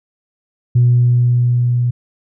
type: tone with level ramp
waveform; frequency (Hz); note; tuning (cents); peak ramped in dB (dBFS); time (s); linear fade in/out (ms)
sine; 121.9; B2; -22; -6 to -12; 0.75-1.91; 10
effects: tanh soft clip ceiling -4 dBFS